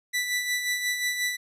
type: tone with tremolo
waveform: sawtooth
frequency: 1975.5 Hz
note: B6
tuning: in tune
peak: -20 dBFS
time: 0.13-1.37 s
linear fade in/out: 20 ms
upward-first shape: sine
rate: 5.6 Hz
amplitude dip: 50%
effects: resampled to 32000 Hz